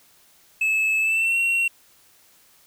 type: tone with pitch glide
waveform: triangle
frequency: 2603 to 2732 Hz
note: E7 to F7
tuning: -22 to -39 cents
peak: -17 dBFS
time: 0.61-1.68 s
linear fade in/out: 5 ms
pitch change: +83 cents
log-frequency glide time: 0.99-1.37 s
effects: white hiss -56 dBFS RMS until 2.66 s